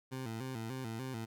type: tone with vibrato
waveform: 20% pulse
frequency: 121.4 Hz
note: B2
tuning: 29 cents flat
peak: -34 dBFS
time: 0.11-1.26 s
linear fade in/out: 20 ms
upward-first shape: square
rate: 3.4 Hz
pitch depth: 130 cents each way
effects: none